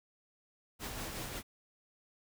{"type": "noise with tremolo", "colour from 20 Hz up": "pink", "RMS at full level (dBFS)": -40, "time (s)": [0.79, 1.43], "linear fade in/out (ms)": 50, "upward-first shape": "sine", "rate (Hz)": 5.4, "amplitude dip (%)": 35, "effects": []}